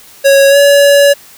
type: tone with pitch glide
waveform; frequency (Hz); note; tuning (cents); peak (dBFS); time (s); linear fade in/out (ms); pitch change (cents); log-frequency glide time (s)
square; 552 to 567.2; C#5 to C#5; -7 to +40; -4; 0.24-1.14; 20; +47; 0.49-0.57
effects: white hiss -38 dBFS RMS until 1.37 s